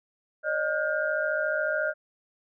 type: tone cluster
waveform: sine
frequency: 561 / 615 / 1427 / 1576 Hz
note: C#5 / D#5 / F6 / G6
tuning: +21 / -20 / +37 / +9 cents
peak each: -34 / -28 / -29 / -32 dBFS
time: 0.43-1.94 s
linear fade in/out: 50 ms
effects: none